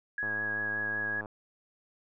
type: tone with vibrato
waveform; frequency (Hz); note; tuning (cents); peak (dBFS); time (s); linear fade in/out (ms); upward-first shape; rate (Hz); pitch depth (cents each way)
sine; 1661.2; G#6; 0; -30; 0.18-1.21; 2; triangle; 5.2; 16
type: click train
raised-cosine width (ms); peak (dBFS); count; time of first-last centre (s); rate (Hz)
1; -28; 110; 0.23-1.258; 106
effects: none